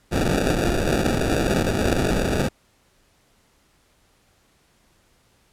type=noise with sample-and-hold; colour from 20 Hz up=white; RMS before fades=-21 dBFS; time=0.11-2.49 s; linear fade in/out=20 ms; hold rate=1050 Hz; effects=pink hiss -61 dBFS RMS until 5.52 s + low-pass 12000 Hz 12 dB/octave